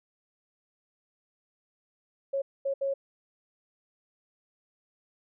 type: tone bursts at uneven times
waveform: sine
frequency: 549 Hz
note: C#5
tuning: 17 cents flat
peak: -26 dBFS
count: 3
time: 2.33-2.42 / 2.65-2.74 / 2.81-2.94 s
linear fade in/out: 10 ms
effects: none